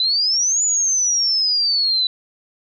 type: exponential two-way sweep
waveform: sine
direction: up then down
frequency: 3951 to 7000 to 3951 Hz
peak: -15 dBFS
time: 0-2.07 s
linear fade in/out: 2 ms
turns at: 0.63 s
effects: none